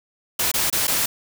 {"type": "noise with dropouts", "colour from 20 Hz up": "white", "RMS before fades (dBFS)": -21, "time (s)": [0.39, 1.06], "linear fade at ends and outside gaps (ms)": 5, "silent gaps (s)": [[0.516, 0.539], [0.701, 0.726], [0.871, 0.878]], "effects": []}